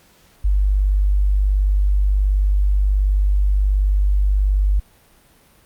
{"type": "tone", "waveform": "sine", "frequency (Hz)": 49.32, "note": "G1", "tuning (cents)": 11, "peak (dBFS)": -13, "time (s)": [0.44, 4.8], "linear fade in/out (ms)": 10, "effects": ["pink hiss -53 dBFS RMS until 5.65 s", "Opus 48 kbps"]}